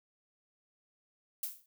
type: noise with exponential decay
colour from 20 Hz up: violet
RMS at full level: -33 dBFS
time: 1.43-1.66 s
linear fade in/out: 2 ms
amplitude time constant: 49 ms
effects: none